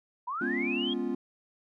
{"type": "linear sweep", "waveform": "sine", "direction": "up", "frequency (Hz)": [931, 3322], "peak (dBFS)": -31, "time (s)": [0.27, 0.94], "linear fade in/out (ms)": 10}
{"type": "chord", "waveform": "triangle", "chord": "C# dominant seventh", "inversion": "second", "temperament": "equal", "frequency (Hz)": [207.7, 246.9, 277.2, 349.2], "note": ["G#3", "B3", "C#4", "E#4"], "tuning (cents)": [0, 0, 0, 0], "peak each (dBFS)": [-36, -31, -33, -32], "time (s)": [0.41, 1.15], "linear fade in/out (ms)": 5}
{"effects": []}